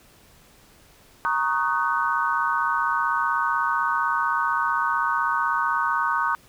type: chord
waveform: sine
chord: D# minor seventh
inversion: second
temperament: equal with one note detuned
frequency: 932.3 / 1108.7 / 1244.5 / 1504.1 Hz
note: A#5 / C#6 / D#6 / F#6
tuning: 0 / 0 / 0 / +28 cents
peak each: -26 dBFS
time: 1.25-6.35 s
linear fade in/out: 0 ms
effects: pink hiss -54 dBFS RMS until 6.48 s